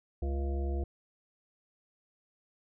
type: harmonic tone with a mistuned harmonic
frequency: 69.4 Hz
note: C#2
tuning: 3 cents sharp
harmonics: 1 / 3 / 5 / 7 / 9 / 10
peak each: -30 / -45 / -40 / -46 / -51 / -47 dBFS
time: 0.22-0.84 s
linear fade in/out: 5 ms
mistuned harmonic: 1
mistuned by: -23 cents
effects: none